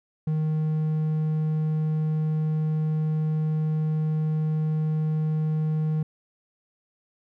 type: tone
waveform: triangle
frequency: 155.56 Hz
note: D#3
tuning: in tune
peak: -20 dBFS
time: 0.27-6.03 s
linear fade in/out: 5 ms
effects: none